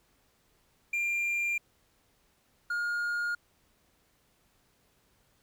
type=tone pair in turn; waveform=triangle; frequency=2389 / 1423.2 Hz; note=D7 / F6; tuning=+29 / +32 cents; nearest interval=major sixth; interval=897 cents; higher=first; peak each=-26 / -27 dBFS; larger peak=first; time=0.93-1.58 / 2.7-3.35 s; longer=neither; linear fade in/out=5 ms; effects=pink hiss -69 dBFS RMS until 5.42 s